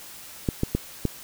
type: clicks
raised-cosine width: 3 ms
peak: -9 dBFS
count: 4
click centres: 0.488 / 0.634 / 0.75 / 1.053 s
effects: white hiss -43 dBFS RMS until 1.23 s